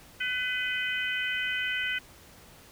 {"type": "harmonic tone with a mistuned harmonic", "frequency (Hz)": 502, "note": "B4", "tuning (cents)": 28, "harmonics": [3, 4, 5, 6], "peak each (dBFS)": [-32, -33, -34, -35], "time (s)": [0.2, 1.99], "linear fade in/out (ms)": 10, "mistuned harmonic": 6, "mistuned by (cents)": 20, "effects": ["pink hiss -53 dBFS RMS until 2.71 s"]}